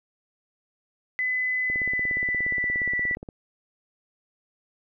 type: tone with pitch glide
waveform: sine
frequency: 2011 to 1965.1 Hz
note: B6 to B6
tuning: +31 to -9 cents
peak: -23 dBFS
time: 1.19-3.15 s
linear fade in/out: 0 ms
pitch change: -40 cents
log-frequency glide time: 1.67-2.91 s
type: click train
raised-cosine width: 2 ms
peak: -24 dBFS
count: 28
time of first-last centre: 1.7-3.288 s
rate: 17 Hz
effects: none